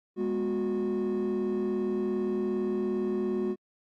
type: tone cluster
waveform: triangle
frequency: 205.6 / 243 / 365 Hz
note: G#3 / B3 / F#4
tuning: -17 / -28 / -24 cents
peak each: -29 / -32 / -26 dBFS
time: 0.16-3.56 s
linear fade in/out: 50 ms
effects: tanh soft clip ceiling -20 dBFS + AAC 64 kbps